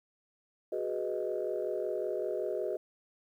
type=chord; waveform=sine; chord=G# minor seventh; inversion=third; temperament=equal; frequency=370 / 415.3 / 493.9 / 622.3 Hz; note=F#4 / G#4 / B4 / D#5; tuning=0 / 0 / 0 / 0 cents; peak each=-36 / -36 / -37 / -36 dBFS; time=0.72-2.77 s; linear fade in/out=5 ms; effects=tanh soft clip ceiling -22 dBFS + 11-bit